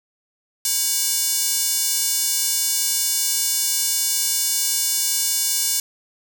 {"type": "tone with high-pass filter", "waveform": "square", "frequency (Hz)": 322.6, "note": "E4", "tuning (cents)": -37, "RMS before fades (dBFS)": -21, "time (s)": [0.65, 5.8], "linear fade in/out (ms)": 2, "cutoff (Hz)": 6600, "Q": 1.2, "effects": []}